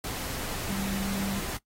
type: tone in noise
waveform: sine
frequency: 196 Hz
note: G3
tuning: in tune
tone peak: -30 dBFS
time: 0.69-1.4 s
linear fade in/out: 2 ms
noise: pink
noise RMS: -35 dBFS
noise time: 0.04-1.57 s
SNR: +2 dB
effects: noise-tail reverb RT60 0.1 s tail -18 dB re dry + AAC 48 kbps